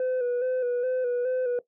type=tone with vibrato; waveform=sine; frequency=499.1 Hz; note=B4; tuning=18 cents sharp; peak=-21 dBFS; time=0-1.59 s; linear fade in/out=2 ms; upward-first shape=square; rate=2.4 Hz; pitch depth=39 cents each way; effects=noise-tail reverb RT60 0.1 s tail -17 dB re dry + tanh soft clip ceiling -23 dBFS